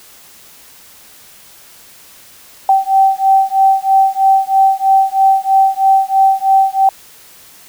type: beating tone pair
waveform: sine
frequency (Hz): 773 / 776.1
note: G5 / G5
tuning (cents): -24 / -18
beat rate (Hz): 3.1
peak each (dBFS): -11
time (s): 2.69-6.89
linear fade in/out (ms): 2
effects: white hiss -41 dBFS RMS until 7.68 s